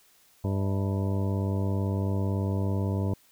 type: harmonic tone with a mistuned harmonic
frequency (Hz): 98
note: G2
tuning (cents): 0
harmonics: 1 / 2 / 3 / 4 / 5 / 6 / 7 / 9 / 10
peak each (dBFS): -26 / -32 / -36 / -38 / -40 / -42 / -43 / -45 / -46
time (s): 0.44-3.14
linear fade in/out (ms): 5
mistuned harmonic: 7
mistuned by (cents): -90
effects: white hiss -61 dBFS RMS until 3.31 s